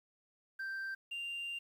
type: tone pair in turn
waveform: sine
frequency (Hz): 1568 / 2786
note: G6 / F7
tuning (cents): 0 / -5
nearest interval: minor seventh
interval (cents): 995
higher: second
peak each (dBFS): -35 / -36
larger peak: first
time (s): 0.59-0.95 / 1.11-1.59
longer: second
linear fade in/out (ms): 10
effects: tanh soft clip ceiling -37 dBFS + 11-bit